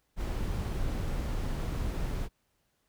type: noise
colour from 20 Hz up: brown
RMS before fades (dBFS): -32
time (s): 0.16-2.29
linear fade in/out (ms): 50
effects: pink hiss -75 dBFS RMS until 2.88 s